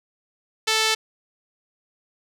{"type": "tone with band-pass filter", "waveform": "sawtooth", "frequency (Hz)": 440, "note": "A4", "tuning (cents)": 0, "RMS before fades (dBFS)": -21, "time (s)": [0.67, 0.95], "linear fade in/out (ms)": 10, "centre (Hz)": 4100, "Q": 1, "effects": []}